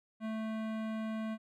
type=tone with hard clipping; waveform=sine; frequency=220 Hz; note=A3; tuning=in tune; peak=-37 dBFS; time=0.2-1.38 s; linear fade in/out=50 ms; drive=18 dB; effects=none